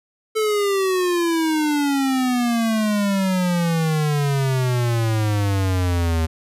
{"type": "exponential sweep", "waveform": "square", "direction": "down", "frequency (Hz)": [440.3, 79.6], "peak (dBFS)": -18, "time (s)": [0.35, 6.27], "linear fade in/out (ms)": 20, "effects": ["resampled to 32000 Hz"]}